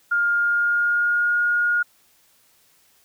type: tone with pitch glide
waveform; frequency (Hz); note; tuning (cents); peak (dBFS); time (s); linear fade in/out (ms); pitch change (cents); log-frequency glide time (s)
sine; 1410 to 1431.3; F6 to F6; +16 to +42; -17; 0.11-1.83; 10; +26; 0.31-1.37
effects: white hiss -59 dBFS RMS until 3.04 s